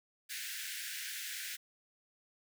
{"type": "high-pass noise", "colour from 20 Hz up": "pink", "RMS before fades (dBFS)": -42, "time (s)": [0.29, 1.57], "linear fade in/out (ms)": 20, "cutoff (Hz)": 1500, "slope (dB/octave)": 96, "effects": []}